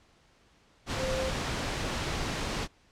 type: tone in noise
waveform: sine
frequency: 523.3 Hz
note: C5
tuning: in tune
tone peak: -31 dBFS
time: 0.96-1.33 s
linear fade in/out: 50 ms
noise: pink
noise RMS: -32 dBFS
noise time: 0.86-2.68 s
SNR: -2 dB
effects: pink hiss -63 dBFS RMS until 2.91 s + low-pass 6000 Hz 12 dB/octave